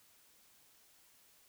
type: silence
effects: white hiss -66 dBFS RMS until 1.48 s